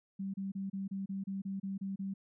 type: tone bursts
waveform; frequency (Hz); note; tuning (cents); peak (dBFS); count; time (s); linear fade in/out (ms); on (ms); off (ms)
sine; 194.5; G3; -13; -35; 11; 0.19-2.14; 10; 150; 30
effects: none